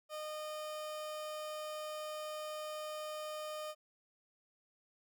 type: tone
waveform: 30% pulse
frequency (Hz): 612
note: D#5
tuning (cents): -29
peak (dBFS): -38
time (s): 0.09-3.75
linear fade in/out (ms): 50
effects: none